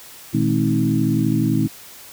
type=tone cluster; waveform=sine; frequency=119.2 / 158.5 / 214 / 265.3 / 317.6 Hz; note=A#2 / D#3 / A3 / C4 / D#4; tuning=+39 / +32 / -48 / +24 / +36 cents; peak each=-22 dBFS; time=0.33-1.68 s; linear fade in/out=20 ms; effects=white hiss -41 dBFS RMS until 2.12 s